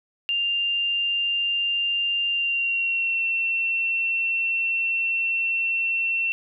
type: tone with pitch glide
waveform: sine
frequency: 2794 to 2705 Hz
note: F7 to E7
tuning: 0 to +44 cents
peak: -21 dBFS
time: 0.29-6.32 s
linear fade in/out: 0 ms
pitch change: -56 cents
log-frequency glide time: 2.3-3.22 s
effects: none